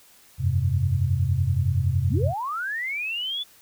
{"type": "chord", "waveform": "sine", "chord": "F suspended second", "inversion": "none", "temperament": "equal", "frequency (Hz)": [87.31, 98, 130.81], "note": ["F2", "G2", "C3"], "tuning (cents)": [0, 0, 0], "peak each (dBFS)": -24, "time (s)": [0.38, 2.34], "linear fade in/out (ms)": 50}
{"type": "linear sweep", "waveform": "sine", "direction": "up", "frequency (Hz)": [150, 3500], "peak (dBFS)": -26, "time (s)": [2.09, 3.44], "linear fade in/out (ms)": 20}
{"effects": ["white hiss -54 dBFS RMS until 3.61 s"]}